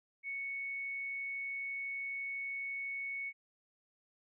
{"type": "tone", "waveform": "sine", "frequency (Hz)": 2217, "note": "C#7", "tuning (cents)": 0, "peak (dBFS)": -37, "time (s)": [0.23, 3.33], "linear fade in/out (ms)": 50, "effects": []}